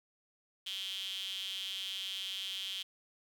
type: tone with high-pass filter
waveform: sawtooth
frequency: 192.1 Hz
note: G3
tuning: 35 cents flat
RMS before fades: -40 dBFS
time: 0.66-2.83 s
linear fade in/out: 10 ms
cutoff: 3200 Hz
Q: 9.9
effects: none